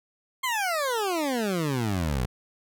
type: exponential sweep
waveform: 20% pulse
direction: down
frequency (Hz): 1074 to 57.9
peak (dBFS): -20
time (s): 0.43-2.26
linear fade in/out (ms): 10
effects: none